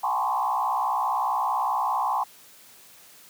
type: tone with frequency modulation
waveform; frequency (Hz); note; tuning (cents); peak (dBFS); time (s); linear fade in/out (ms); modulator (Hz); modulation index
sine; 934; A#5; +3; -22; 0.03-2.24; 10; 62.4; 2.8
effects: white hiss -51 dBFS RMS until 3.29 s + high-pass 100 Hz 12 dB/octave